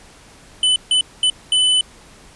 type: tone bursts at uneven times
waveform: square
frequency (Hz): 3006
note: F#7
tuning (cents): +27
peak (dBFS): -13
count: 4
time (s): 0.63-0.76 / 0.91-1.01 / 1.23-1.3 / 1.52-1.81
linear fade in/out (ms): 2
effects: pink hiss -45 dBFS RMS until 2.35 s + resampled to 24000 Hz